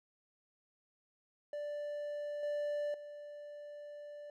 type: tone with level steps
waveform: triangle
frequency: 587.3 Hz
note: D5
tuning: in tune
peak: -36 / -32 / -44 dBFS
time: 1.53-4.3 s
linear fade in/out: 2 ms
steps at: 2.43 / 2.94 s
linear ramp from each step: 2 ms
effects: none